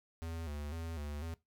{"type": "tone with vibrato", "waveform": "square", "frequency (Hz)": 77.78, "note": "D#2", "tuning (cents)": 0, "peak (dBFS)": -40, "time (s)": [0.22, 1.34], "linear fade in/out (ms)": 0, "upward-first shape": "square", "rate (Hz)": 2, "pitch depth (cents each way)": 100, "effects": ["noise-tail reverb RT60 0.2 s tail -20 dB re dry"]}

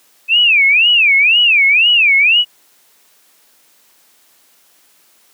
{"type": "tone with vibrato", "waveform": "sine", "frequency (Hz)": 2525, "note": "D#7", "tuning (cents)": 25, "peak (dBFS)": -7, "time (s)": [0.28, 2.45], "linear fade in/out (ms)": 50, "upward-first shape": "sine", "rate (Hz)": 2, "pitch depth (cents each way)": 260, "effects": ["white hiss -52 dBFS RMS until 5.33 s", "high-pass 200 Hz 12 dB/octave"]}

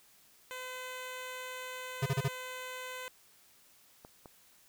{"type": "tone", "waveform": "10% pulse", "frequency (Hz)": 509, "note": "C5", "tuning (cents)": -48, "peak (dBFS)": -32, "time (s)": [0.51, 3.08], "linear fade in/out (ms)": 0}
{"type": "tone bursts", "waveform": "square", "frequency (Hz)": 136.5, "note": "C#3", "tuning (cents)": -26, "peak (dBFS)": -28, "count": 4, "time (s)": [2.02, 2.284], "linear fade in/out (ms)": 10, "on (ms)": 42, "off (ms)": 32}
{"type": "clicks", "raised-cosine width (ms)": 1, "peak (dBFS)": [-35, -35], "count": 2, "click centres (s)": [4.049, 4.258]}
{"effects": ["white hiss -63 dBFS RMS until 4.68 s"]}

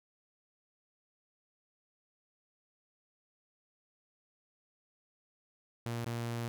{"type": "tone with dropouts", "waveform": "sawtooth", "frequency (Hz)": 117.5, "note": "A#2", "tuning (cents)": 14, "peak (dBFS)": -31, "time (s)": [5.86, 6.48], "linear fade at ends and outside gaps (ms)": 0, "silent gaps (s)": [6.044, 6.062], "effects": []}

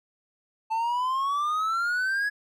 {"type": "exponential sweep", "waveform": "triangle", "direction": "up", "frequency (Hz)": [880, 1688], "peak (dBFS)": -22, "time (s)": [0.7, 2.3], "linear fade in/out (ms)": 20, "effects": []}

